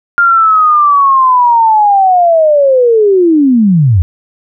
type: linear sweep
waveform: sine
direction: down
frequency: 1407 to 79.5 Hz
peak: -4 dBFS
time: 0.18-4.02 s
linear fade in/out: 0 ms
effects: none